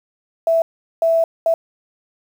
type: tone bursts at uneven times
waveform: sine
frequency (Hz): 659.3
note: E5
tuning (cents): 0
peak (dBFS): -12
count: 3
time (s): 0.47-0.62 / 1.02-1.24 / 1.46-1.54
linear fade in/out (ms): 2
effects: 7-bit